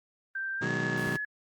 sine tone with pitch glide, 1568 to 1700.1 Hz, G6 to G#6, 0 to +40 cents, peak -31 dBFS, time 0.35-1.25 s, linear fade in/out 5 ms, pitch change +140 cents, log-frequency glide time 0.57-0.7 s
25% pulse chord, G# minor seventh, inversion first, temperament just, 124.59 / 155.74 / 186.89 / 207.7 Hz, B2 / D#3 / F#3 / G#3, +16 / +2 / +18 / 0 cents, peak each -32 / -31 / -33 / -34 dBFS, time 0.61-1.17 s, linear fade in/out 10 ms
effects Opus 24 kbps

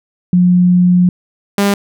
sine / sawtooth tone pair in turn, 179 / 200.9 Hz, F3 / G3, +43 / +43 cents, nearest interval major second, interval 200 cents, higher second, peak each -6 dBFS, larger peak neither, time 0.33-1.09 / 1.58-1.74 s, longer first, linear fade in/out 2 ms, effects none

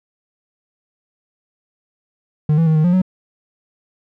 triangle tone with pitch steps, 151.5 / 164.3 / 158 / 155 / 176.8 / 185.6 Hz, D#3 / E3 / D#3 / D#3 / F3 / F#3, -46 / -5 / +27 / -6 / +22 / +6 cents, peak -9 dBFS, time 2.49-3.018 s, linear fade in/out 5 ms, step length 88 ms, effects none

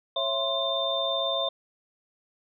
sine tone cluster, 548 / 666 / 1048 / 3593 Hz, C#5 / E5 / C6 / A7, -20 / +18 / +2 / +36 cents, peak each -31 / -30 / -34 / -28 dBFS, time 0.16-1.49 s, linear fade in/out 5 ms, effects none

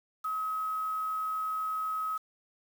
sine tone with quantisation, 1276 Hz, D#6, 43 cents sharp, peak -30 dBFS, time 0.24-2.18 s, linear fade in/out 10 ms, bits 8, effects none

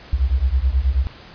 sine beating tone pair, 60.7 / 70 Hz, B1 / C#2, -29 / +18 cents, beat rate 9.3 Hz, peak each -18 dBFS, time 0.13-1.07 s, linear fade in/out 0 ms, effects pink hiss -42 dBFS RMS until 1.34 s + resampled to 11025 Hz

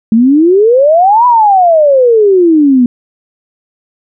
sine exponential two-way sweep, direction up then down, 214.9 to 1000 to 238.1 Hz, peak -3 dBFS, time 0.12-2.86 s, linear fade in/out 2 ms, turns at 1.26 s, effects none

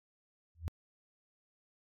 sine tone with exponential growth, 82.4 Hz, E2, in tune, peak -29 dBFS, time 0.55-0.68 s, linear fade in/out 0 ms, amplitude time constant 28 ms, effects AAC 48 kbps

